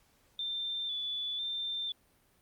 sine tone with vibrato, 3520 Hz, A7, in tune, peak -33 dBFS, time 0.39-1.92 s, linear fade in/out 2 ms, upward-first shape square, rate 1 Hz, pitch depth 29 cents each way, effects pink hiss -68 dBFS RMS until 2.41 s + Opus 48 kbps

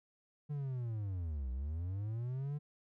triangle linear two-way sweep, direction down then up, 149.9 to 60.8 to 149.9 Hz, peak -34 dBFS, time 0.49-2.59 s, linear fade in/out 20 ms, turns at 1.51 s, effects none

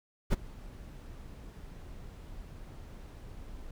brown noise with ADSR envelope, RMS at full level -23 dBFS, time 0.3-3.71 s, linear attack 31 ms, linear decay 18 ms, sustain -23 dB, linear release 4 ms, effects none

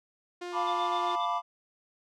sawtooth tone, 353.6 Hz, F4, 22 cents sharp, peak -32 dBFS, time 0.41-1.16 s, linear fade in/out 10 ms
triangle chord, B half-diminished seventh, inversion second, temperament equal, 698.5 / 880 / 987.8 / 1174.7 Hz, F5 / A5 / B5 / D6, 0 / 0 / 0 / 0 cents, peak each -31 / -35 / -30 / -30 dBFS, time 0.52-1.42 s, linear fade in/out 50 ms
sine tone with tremolo, 3553 Hz, A7, 16 cents sharp, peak -37 dBFS, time 0.66-1.26 s, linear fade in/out 10 ms, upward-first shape sine, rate 7.4 Hz, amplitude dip 100%
effects low-pass 6000 Hz 12 dB/octave

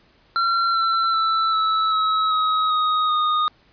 square tone with pitch steps, 1365 / 1345.4 / 1326.1 / 1307.1 / 1288.4 / 1269.9 / 1251.7 / 1233.8 Hz, F6 / E6 / E6 / E6 / E6 / D#6 / D#6 / D#6, -40 / +35 / +10 / -15 / -40 / +35 / +10 / -15 cents, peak -18 dBFS, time 0.36-3.48 s, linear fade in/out 0 ms, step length 390 ms, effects pink hiss -57 dBFS RMS until 3.72 s + resampled to 11025 Hz

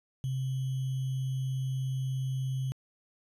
sine tone with sample-and-hold, 131.6 Hz, C3, 10 cents sharp, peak -29 dBFS, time 0.24-2.72 s, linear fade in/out 0 ms, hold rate 3150 Hz, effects resampled to 32000 Hz

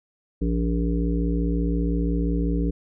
harmonic tone with a mistuned harmonic, 57.5 Hz, A#1, 23 cents flat, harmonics 1 / 3 / 5 / 7 / 8, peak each -23 / -26 / -27 / -34 / -35 dBFS, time 0.41-2.71 s, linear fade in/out 10 ms, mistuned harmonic 8, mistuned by +30 cents, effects none

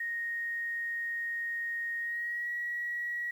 sine tone with pitch glide, 1864.7 to 1916 Hz, A#6 to A#6, 0 to +47 cents, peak -32 dBFS, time 0-3.31 s, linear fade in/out 5 ms, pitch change +47 cents, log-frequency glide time 1.99-2.48 s, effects 10-bit

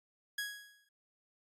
sawtooth tone with exponential decay, 1661.2 Hz, G#6, in tune, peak -30 dBFS, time 0.38-0.89 s, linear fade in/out 5 ms, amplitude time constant 110 ms, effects AAC 48 kbps

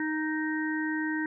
harmonic tone, 311.1 Hz, D#4, in tune, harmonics 1 / 3 / 5 / 6, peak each -29 / -40 / -36 / -35 dBFS, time 0-1.26 s, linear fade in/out 2 ms, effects none

